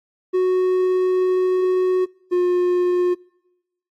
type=tone pair in turn; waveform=triangle; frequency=368.9 / 357.6 Hz; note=F#4 / F4; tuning=-5 / +41 cents; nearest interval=minor second; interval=54 cents; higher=first; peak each=-13 dBFS; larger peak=neither; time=0.33-2.06 / 2.31-3.15 s; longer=first; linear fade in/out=20 ms; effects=noise-tail reverb RT60 1.0 s tail -26 dB re dry + AAC 48 kbps